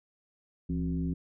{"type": "tone with frequency modulation", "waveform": "sine", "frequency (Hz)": 170, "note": "F3", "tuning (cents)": -46, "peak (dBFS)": -28, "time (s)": [0.69, 1.14], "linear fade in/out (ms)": 10, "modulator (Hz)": 97.8, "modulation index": 1.1, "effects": []}